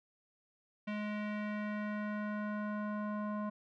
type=tone with low-pass filter sweep; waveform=square; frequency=209.7 Hz; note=G#3; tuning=17 cents sharp; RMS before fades=-38 dBFS; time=0.87-3.5 s; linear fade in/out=10 ms; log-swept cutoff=2500 to 1100 Hz; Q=2.2; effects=none